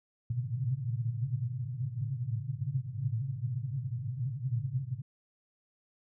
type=band-pass noise; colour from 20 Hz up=pink; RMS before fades=-34 dBFS; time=0.3-5.02 s; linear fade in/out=5 ms; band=110 to 140 Hz; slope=96 dB/octave; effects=none